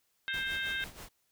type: harmonic tone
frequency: 527 Hz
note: C5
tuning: 12 cents sharp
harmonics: 3 / 4 / 5 / 6 / 7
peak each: -34 / -41 / -42 / -42 / -40 dBFS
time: 0.28-0.84 s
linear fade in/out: 0 ms
type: noise with tremolo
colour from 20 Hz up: pink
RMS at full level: -45 dBFS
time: 0.33-1.09 s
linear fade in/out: 10 ms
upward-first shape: sine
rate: 6.2 Hz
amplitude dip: 70%
effects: white hiss -75 dBFS RMS until 1.31 s